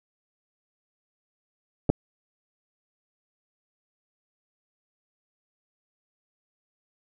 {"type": "clicks", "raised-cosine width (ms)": 2, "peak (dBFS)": [-11, -6], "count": 2, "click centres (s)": [1.893, 1.9], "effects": []}